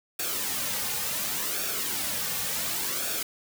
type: noise with flanger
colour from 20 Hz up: white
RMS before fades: -30 dBFS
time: 0.19-3.23 s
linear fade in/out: 5 ms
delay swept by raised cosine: 0.98 to 3.08 ms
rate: 0.69 Hz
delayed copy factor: -0.6
effects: none